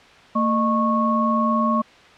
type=tone cluster; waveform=sine; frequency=226.2 / 611 / 1099 Hz; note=A3 / D#5 / C#6; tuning=+48 / -32 / -15 cents; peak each=-20 / -26 / -20 dBFS; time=0.35-1.82 s; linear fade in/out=10 ms; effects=white hiss -47 dBFS RMS until 2.17 s + low-pass 3000 Hz 12 dB/octave